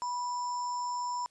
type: tone with sample-and-hold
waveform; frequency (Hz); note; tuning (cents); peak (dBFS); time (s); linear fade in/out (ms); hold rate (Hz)
sine; 983; B5; -8; -31; 0.02-1.26; 0; 6300
effects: white hiss -68 dBFS RMS until 1.3 s + resampled to 22050 Hz